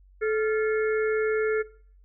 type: harmonic tone with a mistuned harmonic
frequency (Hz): 434.1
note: A4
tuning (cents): -23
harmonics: 1 / 3 / 4 / 5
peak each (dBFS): -23 / -33 / -35 / -37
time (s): 0.21-1.63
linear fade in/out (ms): 20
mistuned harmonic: 3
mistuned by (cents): +110
effects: noise-tail reverb RT60 0.5 s tail -18 dB re dry + added 47 Hz sine -52 dBFS peak until 2.04 s